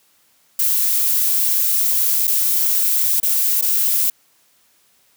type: noise with dropouts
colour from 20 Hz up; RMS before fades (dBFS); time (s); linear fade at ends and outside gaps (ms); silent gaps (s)
violet; -17; 0.59-4.1; 5; 2.272-2.276 / 3.201-3.229 / 3.613-3.623
effects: white hiss -58 dBFS RMS until 5.16 s + high-pass 80 Hz 12 dB/octave